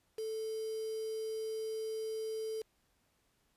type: tone with quantisation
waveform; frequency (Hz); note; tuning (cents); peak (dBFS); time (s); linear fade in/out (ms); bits
sine; 440; A4; 0; -36; 0.18-2.62; 5; 8
effects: pink hiss -75 dBFS RMS until 3.56 s + resampled to 32000 Hz